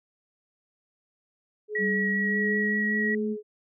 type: tone with tremolo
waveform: sine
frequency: 422.8 Hz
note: G#4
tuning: 31 cents sharp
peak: -28 dBFS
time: 1.68-3.43 s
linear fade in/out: 50 ms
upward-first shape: triangle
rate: 1.5 Hz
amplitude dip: 75%
type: tone with vibrato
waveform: sine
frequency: 1916 Hz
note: A#6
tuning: 47 cents sharp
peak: -25 dBFS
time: 1.75-3.15 s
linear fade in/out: 5 ms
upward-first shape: triangle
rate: 5.2 Hz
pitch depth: 13 cents each way
type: tone with pitch glide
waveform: sine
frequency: 196 to 216.2 Hz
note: G3 to A3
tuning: 0 to -30 cents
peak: -27 dBFS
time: 1.78-3.37 s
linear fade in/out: 50 ms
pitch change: +170 cents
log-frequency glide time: 2.03-3.11 s
effects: none